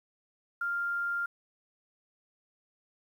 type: tone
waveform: sine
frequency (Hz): 1396.9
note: F6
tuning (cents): 0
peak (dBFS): -29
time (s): 0.61-1.26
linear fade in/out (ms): 5
effects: 10-bit